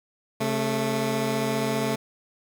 15% pulse tone pair together, 134.94 / 220 Hz, C#3 / A3, -46 / 0 cents, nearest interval minor sixth, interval 846 cents, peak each -22 / -19 dBFS, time 0.4-1.96 s, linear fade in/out 10 ms, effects 9-bit

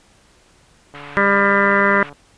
click train, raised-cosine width 1 ms, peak -26 dBFS, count 172, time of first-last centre 0.94-2.127 s, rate 144 Hz
pink band-pass noise, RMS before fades -38 dBFS, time 0.94-2.1 s, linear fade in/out 10 ms, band 1000 to 2800 Hz, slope 24 dB/octave
harmonic tone, 199.6 Hz, G3, 32 cents sharp, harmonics 1 / 2 / 3 / 5 / 6 / 7 / 8 / 9 / 10, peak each -21 / -21 / -21 / -21 / -21 / -21 / -21 / -21 / -21 dBFS, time 1.17-2.03 s, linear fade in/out 0 ms
effects pink hiss -53 dBFS RMS until 2.37 s + resampled to 22050 Hz

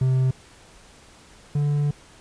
triangle tone pair in turn, 130 / 145.92 Hz, C3 / D3, -11 / -11 cents, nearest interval major second, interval 200 cents, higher second, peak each -15 / -17 dBFS, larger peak first, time 0.01-0.31 / 1.55-1.91 s, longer second, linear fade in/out 5 ms, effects pink hiss -50 dBFS RMS until 2.2 s + resampled to 22050 Hz

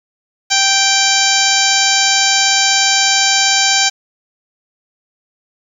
harmonic tone, 783 Hz, G5, 2 cents flat, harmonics 1 / 2 / 3 / 4 / 5 / 6 / 7 / 8 / 9, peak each -19 / -19 / -19 / -19 / -19 / -19 / -19 / -19 / -19 dBFS, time 0.5-3.9 s, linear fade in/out 20 ms, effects 7-bit

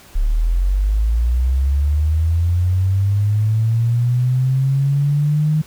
sine linear sweep, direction up, 34.65 to 155.56 Hz, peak -13 dBFS, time 0.15-5.62 s, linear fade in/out 10 ms, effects pink hiss -44 dBFS RMS until 5.66 s

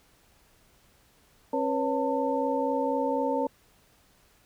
sine tone cluster, 270.5 / 490 / 554 / 896 Hz, C#4 / B4 / C#5 / A5, -42 / -14 / -1 / +31 cents, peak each -30 dBFS, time 1.53-3.47 s, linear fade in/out 5 ms, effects pink hiss -62 dBFS RMS until 4.45 s

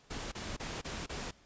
pink noise bursts, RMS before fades -40 dBFS, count 5, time 0.1-1.312 s, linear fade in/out 10 ms, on 220 ms, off 28 ms, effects pink hiss -63 dBFS RMS until 1.45 s + resampled to 16000 Hz

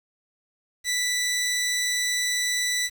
15% pulse tone, 1975.5 Hz, B6, in tune, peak -17 dBFS, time 0.84-2.9 s, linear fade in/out 50 ms, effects 8-bit

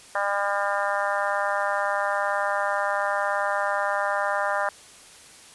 harmonic tone, 201 Hz, G3, 44 cents sharp, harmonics 3 / 4 / 5 / 6 / 7 / 8 / 9, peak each -28 / -29 / -30 / -31 / -31 / -32 / -33 dBFS, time 0.15-4.69 s, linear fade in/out 2 ms, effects white hiss -48 dBFS RMS until 5.54 s + resampled to 24000 Hz

